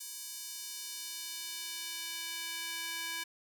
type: tone with high-pass filter sweep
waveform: square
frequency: 330.9 Hz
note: E4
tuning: 7 cents sharp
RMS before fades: -41 dBFS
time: 0-3.24 s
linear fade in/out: 10 ms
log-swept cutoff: 6500 to 1900 Hz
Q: 0.94
effects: none